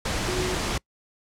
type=tone in noise; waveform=sine; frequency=366.6 Hz; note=F#4; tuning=16 cents flat; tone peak=-27 dBFS; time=0.28-0.55 s; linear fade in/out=5 ms; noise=pink; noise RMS=-27 dBFS; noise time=0.05-0.78 s; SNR=-3 dB; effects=noise-tail reverb RT60 0.1 s tail -25 dB re dry + low-pass 8000 Hz 12 dB/octave